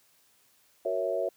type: chord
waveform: sine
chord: F# dominant seventh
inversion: none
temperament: equal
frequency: 370 / 466.2 / 554.4 / 659.3 Hz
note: F#4 / A#4 / C#5 / E5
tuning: 0 / 0 / 0 / 0 cents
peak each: -35 / -34 / -31 / -31 dBFS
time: 0.85-1.29 s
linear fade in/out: 5 ms
effects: white hiss -65 dBFS RMS until 1.36 s + high-pass 60 Hz 12 dB/octave